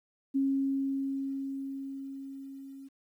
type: tone with level ramp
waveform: sine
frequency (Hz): 272.2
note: C#4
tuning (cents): -31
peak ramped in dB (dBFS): -24 to -44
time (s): 0.34-2.89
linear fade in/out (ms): 20
effects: 11-bit